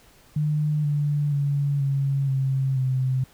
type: tone with pitch steps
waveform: sine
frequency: 150.8 / 146.42 / 142.17 / 138.04 / 134.04 / 130.15 Hz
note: D3 / D3 / C#3 / C#3 / C3 / C3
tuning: +46 / -5 / +44 / -7 / +42 / -9 cents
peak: -20 dBFS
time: 0.36-3.24 s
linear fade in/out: 5 ms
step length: 480 ms
effects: pink hiss -55 dBFS RMS until 3.33 s